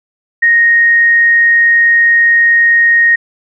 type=tone; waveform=sine; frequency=1864.7 Hz; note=A#6; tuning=in tune; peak=-5 dBFS; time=0.42-3.16 s; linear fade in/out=10 ms; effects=none